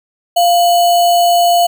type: tone with sample-and-hold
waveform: sine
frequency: 696 Hz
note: F5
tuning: 6 cents flat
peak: -7 dBFS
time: 0.36-1.67 s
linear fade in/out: 10 ms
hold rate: 3675 Hz
effects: none